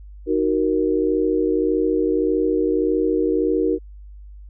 sine chord, D# minor, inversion none, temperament equal with one note detuned, 311.1 / 372.8 / 466.2 Hz, D#4 / F#4 / A#4, 0 / +13 / 0 cents, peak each -21 dBFS, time 0.26-3.79 s, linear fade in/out 50 ms, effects added 50 Hz sine -37 dBFS peak until 4.49 s

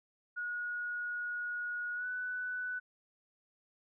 sine tone with pitch glide, 1450 to 1491.6 Hz, F#6 to F#6, -35 to +14 cents, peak -35 dBFS, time 0.36-2.8 s, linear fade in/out 20 ms, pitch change +49 cents, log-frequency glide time 1.95-2.07 s, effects none

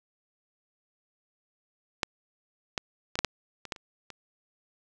clicks, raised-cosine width 0.2 ms, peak -8 / -11 / -15 / -8 / -7 / -23 / -14 / -29 / -25 dBFS, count 9, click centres 2.032 / 2.778 / 3.155 / 3.19 / 3.247 / 3.653 / 3.722 / 3.762 / 4.103 s, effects none

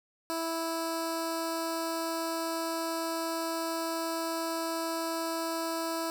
10% pulse tone with notch filter, 328.7 Hz, E4, 5 cents flat, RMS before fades -33 dBFS, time 0.3-6.1 s, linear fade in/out 0 ms, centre 2000 Hz, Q 1.3, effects none

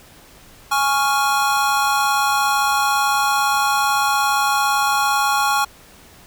square chord, Db major, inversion second, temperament equal, 830.6 / 1108.7 / 1396.9 Hz, Ab5 / Db6 / F6, 0 / 0 / 0 cents, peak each -20 / -21 / -22 dBFS, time 0.71-5.65 s, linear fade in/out 10 ms, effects pink hiss -46 dBFS RMS until 6.26 s

